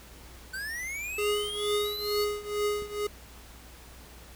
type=linear sweep; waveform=square; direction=up; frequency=1500 to 4500 Hz; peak=-34 dBFS; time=0.53-2.25 s; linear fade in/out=10 ms
type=tone with tremolo; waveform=square; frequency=415.3 Hz; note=G#4; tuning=in tune; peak=-25 dBFS; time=1.18-3.07 s; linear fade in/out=5 ms; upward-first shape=triangle; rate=2.2 Hz; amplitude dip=90%
type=click; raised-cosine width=3 ms; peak=-31 dBFS; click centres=2.822 s
effects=added 60 Hz sine -50 dBFS peak until 4.35 s + pink hiss -51 dBFS RMS until 4.35 s